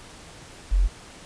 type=tone; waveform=sine; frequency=44.7 Hz; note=F1; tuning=41 cents sharp; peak=-16 dBFS; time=0.71-0.88 s; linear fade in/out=20 ms; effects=pink hiss -45 dBFS RMS until 1.25 s + resampled to 22050 Hz